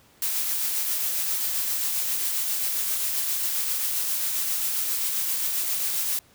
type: noise with tremolo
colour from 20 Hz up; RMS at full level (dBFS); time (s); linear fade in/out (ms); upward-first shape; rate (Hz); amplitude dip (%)
blue; -25; 0.22-6.19; 2; triangle; 7.5; 30
effects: pink hiss -57 dBFS RMS until 6.34 s + high-pass 60 Hz 12 dB/octave